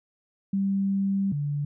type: tone pair in turn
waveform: sine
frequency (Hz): 196 / 144.96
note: G3 / D3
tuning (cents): 0 / -22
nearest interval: perfect fourth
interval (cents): 522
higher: first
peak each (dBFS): -22 / -25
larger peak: first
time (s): 0.53-1.32 / 1.32-1.65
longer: first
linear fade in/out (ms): 5
effects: none